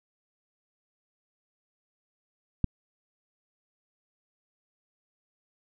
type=click; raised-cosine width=5 ms; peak=-11 dBFS; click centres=2.643 s; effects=none